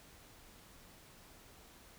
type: silence
effects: pink hiss -59 dBFS RMS until 1.98 s